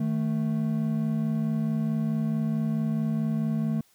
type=tone pair together; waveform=triangle; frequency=155.9 / 220.5 Hz; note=D#3 / A3; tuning=+4 / +4 cents; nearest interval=tritone; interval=600 cents; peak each=-26 / -24 dBFS; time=0-3.81 s; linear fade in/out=5 ms; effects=white hiss -63 dBFS RMS until 3.94 s